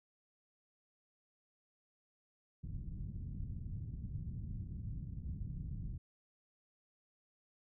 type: low-pass noise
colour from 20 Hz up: white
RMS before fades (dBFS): -43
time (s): 2.63-5.98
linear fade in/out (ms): 10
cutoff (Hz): 150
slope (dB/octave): 24
effects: none